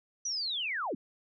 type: linear sweep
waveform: sine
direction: down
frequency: 6000 to 185 Hz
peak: -31 dBFS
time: 0.25-0.95 s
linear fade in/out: 5 ms
effects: none